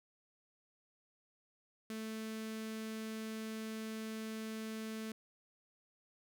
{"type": "tone with notch filter", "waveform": "sawtooth", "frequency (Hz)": 220, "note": "A3", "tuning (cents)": 0, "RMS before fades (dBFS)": -43, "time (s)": [1.9, 5.12], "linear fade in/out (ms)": 2, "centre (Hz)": 820, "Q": 1.3, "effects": []}